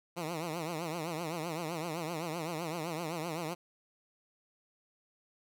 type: tone with vibrato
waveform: 10% pulse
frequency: 164.3 Hz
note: E3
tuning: 5 cents flat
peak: -27 dBFS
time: 0.16-3.55 s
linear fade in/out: 20 ms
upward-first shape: triangle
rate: 7.8 Hz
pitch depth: 160 cents each way
effects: none